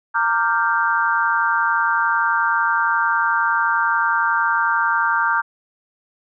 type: chord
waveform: sine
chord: G minor seventh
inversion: first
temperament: equal with one note detuned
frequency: 920.6 / 1174.7 / 1396.9 / 1568 Hz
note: Bb5 / D6 / F6 / G6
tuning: -22 / 0 / 0 / 0 cents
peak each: -21 / -22 / -21 / -21 dBFS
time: 0.14-5.42 s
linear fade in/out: 20 ms
effects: none